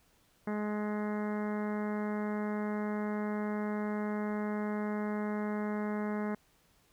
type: harmonic tone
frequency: 210 Hz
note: G#3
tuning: 19 cents sharp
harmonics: 1 / 2 / 3 / 4 / 5 / 6 / 7 / 8 / 9 / 10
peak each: -33 / -39 / -43 / -45 / -47 / -49 / -50 / -51 / -52 / -53 dBFS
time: 0.47-6.35 s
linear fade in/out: 5 ms
effects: pink hiss -68 dBFS RMS until 6.92 s